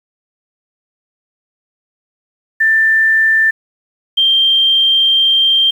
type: tone pair in turn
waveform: sine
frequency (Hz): 1778 / 3168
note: A6 / G7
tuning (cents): +18 / +18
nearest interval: minor seventh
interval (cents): 1000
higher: second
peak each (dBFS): -8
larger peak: neither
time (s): 2.6-3.51 / 4.17-5.71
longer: second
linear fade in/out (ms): 10
effects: 7-bit